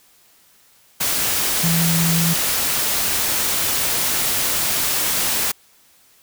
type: tone in noise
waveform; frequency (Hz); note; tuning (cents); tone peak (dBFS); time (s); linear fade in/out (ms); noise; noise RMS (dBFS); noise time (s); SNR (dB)
sine; 166.5; E3; +18; -17; 1.63-2.34; 10; white; -20; 1-5.52; 0
effects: white hiss -54 dBFS RMS until 6.22 s